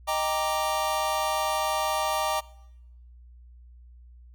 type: chord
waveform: square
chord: Eb major seventh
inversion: none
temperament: equal with one note detuned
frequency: 622.3 / 788.5 / 932.3 / 1174.7 Hz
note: Eb5 / G5 / Bb5 / D6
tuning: 0 / +10 / 0 / 0 cents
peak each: -31 dBFS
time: 0.07-2.41 s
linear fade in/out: 20 ms
effects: noise-tail reverb RT60 0.9 s tail -23 dB re dry + added 60 Hz sine -47 dBFS peak until 4.34 s